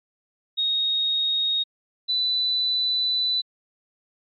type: tone pair in turn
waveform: sine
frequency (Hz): 3741 / 3987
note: A#7 / B7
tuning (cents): +5 / +16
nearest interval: minor second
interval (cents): 111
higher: second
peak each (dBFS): -20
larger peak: neither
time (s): 0.57-1.64 / 2.08-3.42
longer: second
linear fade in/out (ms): 20
effects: MP3 32 kbps